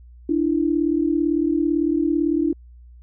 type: tone pair together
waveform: sine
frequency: 295.9 / 333.8 Hz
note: D4 / E4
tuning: +13 / +22 cents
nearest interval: major second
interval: 209 cents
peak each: -20 dBFS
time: 0.29-2.53 s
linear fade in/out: 5 ms
effects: added 60 Hz sine -42 dBFS peak until 3.02 s